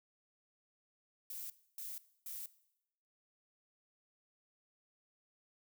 violet noise bursts, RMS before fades -45 dBFS, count 3, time 1.3-2.46 s, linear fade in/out 2 ms, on 200 ms, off 280 ms, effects noise-tail reverb RT60 0.8 s tail -18 dB re dry

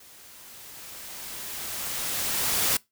white noise with level ramp, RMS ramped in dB -51 to -23 dBFS, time 0-2.77 s, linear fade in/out 5 ms, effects noise-tail reverb RT60 0.2 s tail -23 dB re dry

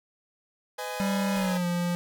sawtooth chord, G# minor, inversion first, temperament equal with one note detuned, 504.6 / 622.3 / 830.6 Hz, B4 / D#5 / G#5, +37 / 0 / 0 cents, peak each -32 / -35 / -32 dBFS, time 0.78-1.58 s, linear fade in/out 10 ms
square tone with pitch glide, 195.2 to 174.91 Hz, G3 to F3, -7 to +3 cents, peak -26 dBFS, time 1-1.95 s, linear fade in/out 0 ms, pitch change -190 cents, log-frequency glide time 1.35-1.66 s
pink noise with exponential decay, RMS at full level -41 dBFS, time 1.36-1.81 s, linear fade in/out 0 ms, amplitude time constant 97 ms
effects none

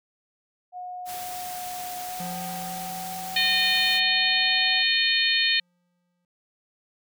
sine tone with pitch glide, 725 to 754 Hz, F#5 to F#5, -35 to +32 cents, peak -33 dBFS, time 0.72-4.84 s, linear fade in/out 50 ms, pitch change +67 cents, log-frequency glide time 2.06-2.41 s
white noise, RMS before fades -38 dBFS, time 1.05-4.01 s, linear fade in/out 50 ms
square tone with exponential decay, 176.5 Hz, F3, 19 cents sharp, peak -34 dBFS, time 2.2-6.25 s, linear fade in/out 2 ms, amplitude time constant 880 ms
harmonic tone, 611 Hz, D#5, 32 cents flat, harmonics 3 / 4 / 5 / 6 / 7, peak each -26 / -26 / -26 / -26 / -26 dBFS, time 3.36-5.6 s, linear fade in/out 5 ms
effects none

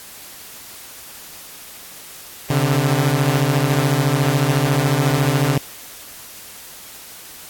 sawtooth beating tone pair, 132.5 / 146.5 Hz, C3 / D3, +22 / -4 cents, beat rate 14 Hz, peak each -14 dBFS, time 2.5-5.58 s, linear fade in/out 5 ms, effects white hiss -38 dBFS RMS until 7.49 s + AAC 64 kbps

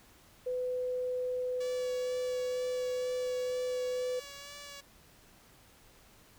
sine tone, 502 Hz, B4, 28 cents sharp, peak -31 dBFS, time 0.46-4.2 s, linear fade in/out 10 ms
5% pulse tone with vibrato, 570 Hz, C#5, 48 cents sharp, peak -34 dBFS, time 1.6-4.81 s, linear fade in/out 10 ms, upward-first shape sine, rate 2.1 Hz, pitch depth 22 cents each way
effects pink hiss -60 dBFS RMS until 6.38 s

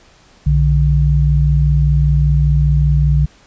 sine tone pair together, 61.73 / 146.83 Hz, B1 / D3, 0 / 0 cents, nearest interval octave + minor third, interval 1500 cents, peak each -12 dBFS, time 0.46-3.26 s, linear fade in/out 10 ms, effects pink hiss -48 dBFS RMS until 3.46 s + resampled to 16000 Hz

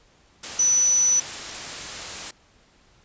sine tone in noise, 5960 Hz, F#8, 12 cents sharp, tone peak -16 dBFS, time 0.59-1.2 s, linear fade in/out 5 ms, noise white, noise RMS -33 dBFS, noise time 0.43-2.31 s, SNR +14 dB, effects pink hiss -58 dBFS RMS until 3.04 s + resampled to 16000 Hz

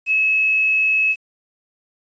sine tone with quantisation, 2582 Hz, E7, 37 cents flat, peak -14 dBFS, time 0.06-1.16 s, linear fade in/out 50 ms, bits 7, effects resampled to 16000 Hz

